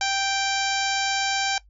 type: harmonic tone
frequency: 784 Hz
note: G5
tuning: in tune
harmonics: 1 / 2 / 3 / 4 / 5 / 6 / 7 / 8 / 9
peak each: -26 / -29 / -31 / -32 / -33 / -34 / -34 / -35 / -36 dBFS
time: 0.01-1.58 s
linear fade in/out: 2 ms
effects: noise-tail reverb RT60 0.1 s tail -18 dB re dry + added 50 Hz sine -51 dBFS peak until 1.69 s